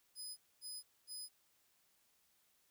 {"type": "tone bursts", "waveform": "20% pulse", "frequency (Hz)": 5010, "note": "D#8", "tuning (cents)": 11, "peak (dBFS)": -40, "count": 3, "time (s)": [0.15, 1.29], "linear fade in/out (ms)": 50, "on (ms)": 220, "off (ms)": 240, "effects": ["white hiss -75 dBFS RMS until 2.7 s"]}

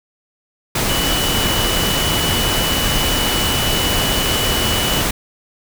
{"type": "tone in noise", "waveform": "sine", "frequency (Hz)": 2960, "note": "F#7", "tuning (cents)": 0, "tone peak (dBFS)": -21, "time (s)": [0.89, 5.01], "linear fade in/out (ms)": 5, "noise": "pink", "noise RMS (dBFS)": -18, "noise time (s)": [0.75, 5.11], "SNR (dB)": -6, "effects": []}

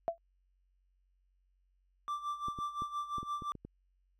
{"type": "tone with exponential decay", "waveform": "sine", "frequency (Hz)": 674, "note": "E5", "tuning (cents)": 38, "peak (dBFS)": -25, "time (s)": [0.08, 0.18], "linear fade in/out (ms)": 0, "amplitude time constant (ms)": 20}
{"type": "tone with tremolo", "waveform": "triangle", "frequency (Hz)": 1174.7, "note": "D6", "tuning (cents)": 0, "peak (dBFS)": -31, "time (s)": [2.08, 3.52], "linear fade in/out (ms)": 0, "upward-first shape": "sine", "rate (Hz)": 5.8, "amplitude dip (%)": 75}
{"type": "clicks", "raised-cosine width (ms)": 3, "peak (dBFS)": -32, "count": 8, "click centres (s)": [2.484, 2.588, 2.821, 3.183, 3.23, 3.422, 3.553, 3.65]}
{"effects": ["added 46 Hz sine -70 dBFS peak until 4.19 s"]}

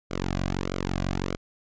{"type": "tone with flanger", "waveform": "sawtooth", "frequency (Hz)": 46.07, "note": "F#1", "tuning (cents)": -7, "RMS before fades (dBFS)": -29, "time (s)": [0.1, 1.37], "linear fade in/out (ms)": 20, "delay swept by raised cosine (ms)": [1.1, 2.3], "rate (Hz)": 1.6, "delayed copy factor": -0.95, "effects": ["resampled to 16000 Hz"]}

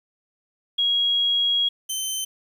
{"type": "tone pair in turn", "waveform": ["sine", "15% pulse"], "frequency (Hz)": [3300, 3085], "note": ["G#7", "G7"], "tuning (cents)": [-12, -28], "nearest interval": "minor second", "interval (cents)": 116, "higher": "first", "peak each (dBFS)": -18, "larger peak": "neither", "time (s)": [[0.78, 1.69], [1.89, 2.25]], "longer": "first", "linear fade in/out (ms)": 10, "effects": ["9-bit"]}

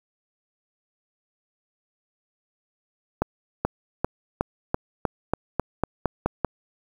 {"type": "accelerating click train", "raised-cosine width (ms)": 1, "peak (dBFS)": -7, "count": 12, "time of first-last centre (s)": [3.22, 6.447], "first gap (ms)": 430, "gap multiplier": 0.92, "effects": ["7-bit"]}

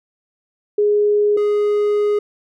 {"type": "tone pair in turn", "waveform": ["sine", "triangle"], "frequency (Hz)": [415.3, 415.3], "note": ["G#4", "G#4"], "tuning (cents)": [0, 0], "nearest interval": "unison", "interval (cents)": 0, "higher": "neither", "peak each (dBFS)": -12, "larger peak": "neither", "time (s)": [[0.78, 1.37], [1.37, 2.19]], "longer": "second", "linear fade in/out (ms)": 5, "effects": []}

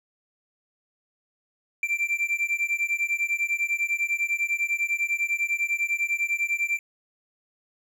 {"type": "beating tone pair", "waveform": "triangle", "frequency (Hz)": [2349, 2359], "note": ["D7", "D7"], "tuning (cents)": [0, 7], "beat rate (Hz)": 10, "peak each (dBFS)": -25, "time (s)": [1.83, 6.79], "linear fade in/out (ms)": 2, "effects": []}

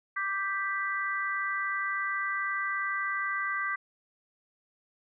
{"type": "chord", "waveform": "sine", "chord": "G major", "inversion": "second", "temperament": "equal", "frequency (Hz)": [1174.7, 1568, 1975.5], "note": ["D6", "G6", "B6"], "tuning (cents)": [0, 0, 0], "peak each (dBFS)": -33, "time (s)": [0.16, 3.76], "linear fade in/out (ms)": 10, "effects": []}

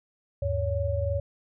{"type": "tone cluster", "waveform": "sine", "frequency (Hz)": [78.3, 101.2, 564], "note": ["D#2", "G#2", "C#5"], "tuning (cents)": [11, -44, 30], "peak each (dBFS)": -29, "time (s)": [0.42, 1.2], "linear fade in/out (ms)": 5, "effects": []}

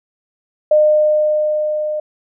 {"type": "tone with level ramp", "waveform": "sine", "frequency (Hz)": 608, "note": "D#5", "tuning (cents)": -40, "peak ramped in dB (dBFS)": [-7, -18], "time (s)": [0.71, 2], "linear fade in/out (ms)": 5, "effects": []}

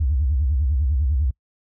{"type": "tone with vibrato", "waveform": "sine", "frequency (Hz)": 69.7, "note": "C#2", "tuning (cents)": 10, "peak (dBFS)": -16, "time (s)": [0, 1.31], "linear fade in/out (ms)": 10, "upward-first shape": "sine", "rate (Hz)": 10, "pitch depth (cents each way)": 240, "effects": ["noise-tail reverb RT60 0.1 s tail -25 dB re dry", "tanh soft clip ceiling -12 dBFS"]}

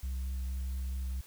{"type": "tone with vibrato", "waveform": "sine", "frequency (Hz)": 64.8, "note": "C2", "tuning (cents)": -16, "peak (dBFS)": -30, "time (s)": [0.03, 1.21], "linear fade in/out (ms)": 5, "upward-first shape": "square", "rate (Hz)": 4.5, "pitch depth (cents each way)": 9, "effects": ["tanh soft clip ceiling -32 dBFS", "white hiss -56 dBFS RMS until 1.26 s"]}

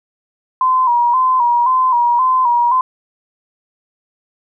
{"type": "tone with vibrato", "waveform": "sine", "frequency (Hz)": 991, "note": "B5", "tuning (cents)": 6, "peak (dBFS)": -10, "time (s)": [0.61, 2.81], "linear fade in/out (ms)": 2, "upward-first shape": "square", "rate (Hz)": 1.9, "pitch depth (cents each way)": 64, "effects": []}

